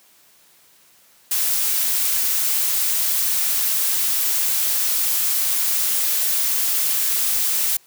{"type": "noise", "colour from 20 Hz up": "blue", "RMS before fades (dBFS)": -20, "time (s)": [1.31, 7.77], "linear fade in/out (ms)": 5, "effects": ["white hiss -54 dBFS RMS until 7.86 s", "high-pass 100 Hz 12 dB/octave"]}